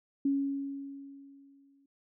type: tone with exponential decay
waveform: sine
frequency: 277.2 Hz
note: C#4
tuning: in tune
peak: -24 dBFS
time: 0.25-1.86 s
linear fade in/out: 5 ms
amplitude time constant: 350 ms
effects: none